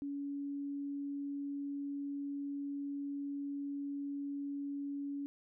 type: tone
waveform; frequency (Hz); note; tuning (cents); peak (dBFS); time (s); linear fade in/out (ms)
sine; 282.5; C#4; +33; -37; 0.02-5.26; 0
effects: none